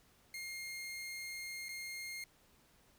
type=tone with dropouts; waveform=sawtooth; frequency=2129 Hz; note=C7; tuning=30 cents sharp; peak=-39 dBFS; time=0.34-2.24 s; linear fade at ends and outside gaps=2 ms; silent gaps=1.685-1.69 s; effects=pink hiss -68 dBFS RMS until 2.98 s